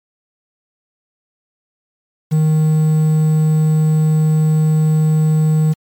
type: tone with quantisation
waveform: triangle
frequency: 155.56 Hz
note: D#3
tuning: in tune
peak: -8 dBFS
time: 2.31-5.74 s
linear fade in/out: 20 ms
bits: 6
effects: MP3 96 kbps